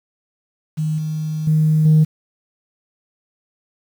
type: tone with level steps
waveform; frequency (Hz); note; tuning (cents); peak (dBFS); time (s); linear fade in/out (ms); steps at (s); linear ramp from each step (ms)
sine; 155.56; D#3; 0; -17 / -20 / -11 / -7; 0.77-2.05; 20; 0.98 / 1.47 / 1.85; 5
effects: tanh soft clip ceiling -6 dBFS + 7-bit